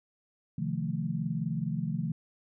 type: chord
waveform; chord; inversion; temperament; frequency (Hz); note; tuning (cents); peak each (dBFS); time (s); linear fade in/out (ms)
sine; F dominant seventh; second; equal; 130.81 / 155.56 / 174.61 / 220; C3 / Eb3 / F3 / A3; 0 / 0 / 0 / 0; -37 / -33 / -34 / -36; 0.58-2.12; 5
effects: none